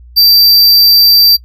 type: tone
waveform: square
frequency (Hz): 4679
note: D8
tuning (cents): -7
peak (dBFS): -4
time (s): 0.16-1.37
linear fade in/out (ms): 20
effects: noise-tail reverb RT60 0.1 s tail -26 dB re dry + added 60 Hz sine -33 dBFS peak until 1.44 s